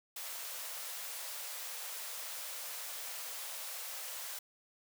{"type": "high-pass noise", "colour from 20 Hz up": "white", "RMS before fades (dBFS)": -43, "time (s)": [0.16, 4.39], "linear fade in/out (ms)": 5, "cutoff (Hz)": 470, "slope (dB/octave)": 96, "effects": []}